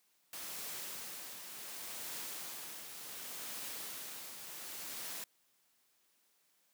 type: noise with tremolo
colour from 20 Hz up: white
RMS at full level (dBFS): -43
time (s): 0.33-5.24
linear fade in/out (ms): 2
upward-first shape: triangle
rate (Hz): 0.68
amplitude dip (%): 50
effects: white hiss -74 dBFS RMS until 6.73 s + high-pass 150 Hz 12 dB/octave